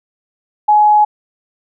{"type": "tone", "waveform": "sine", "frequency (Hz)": 842, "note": "G#5", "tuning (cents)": 24, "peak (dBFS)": -6, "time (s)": [0.68, 1.05], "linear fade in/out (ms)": 10, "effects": []}